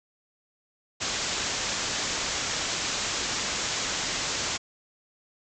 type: low-pass noise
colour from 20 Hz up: white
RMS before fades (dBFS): -30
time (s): 1-4.58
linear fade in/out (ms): 20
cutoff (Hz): 7500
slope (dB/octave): 96
effects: none